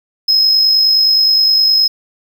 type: tone with amplitude modulation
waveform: triangle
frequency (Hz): 5130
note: E8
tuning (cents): -48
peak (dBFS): -4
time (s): 0.28-1.88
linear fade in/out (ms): 10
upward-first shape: sine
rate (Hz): 49.6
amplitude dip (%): 40
effects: tanh soft clip ceiling -3 dBFS + 7-bit